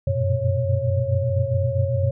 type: tone cluster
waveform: sine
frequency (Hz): 91.6 / 96.2 / 117 / 124.5 / 549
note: F#2 / G2 / A#2 / B2 / C#5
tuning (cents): -17 / -32 / +7 / +14 / -17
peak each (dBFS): -25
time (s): 0.07-2.11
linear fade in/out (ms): 5
effects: none